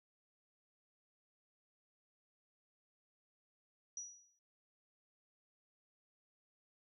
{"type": "tone with exponential decay", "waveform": "sine", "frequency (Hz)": 5830, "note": "F#8", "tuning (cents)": -26, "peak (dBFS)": -40, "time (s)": [3.97, 4.39], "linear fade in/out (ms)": 2, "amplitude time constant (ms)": 90, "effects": []}